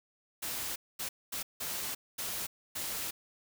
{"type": "noise bursts at uneven times", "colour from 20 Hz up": "white", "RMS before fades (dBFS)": -37, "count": 6, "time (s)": [[0.42, 0.76], [0.99, 1.09], [1.32, 1.43], [1.6, 1.95], [2.18, 2.47], [2.75, 3.11]], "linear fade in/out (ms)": 10, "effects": []}